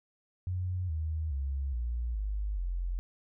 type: tone with pitch steps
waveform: sine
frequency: 91 / 78.76 / 68.17 / 59.01 / 51.07 / 44.2 Hz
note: F#2 / D#2 / C#2 / A#1 / G#1 / F1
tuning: -28 / +22 / -28 / +22 / -28 / +22 cents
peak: -30 dBFS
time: 0.47-2.99 s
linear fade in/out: 0 ms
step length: 420 ms
effects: none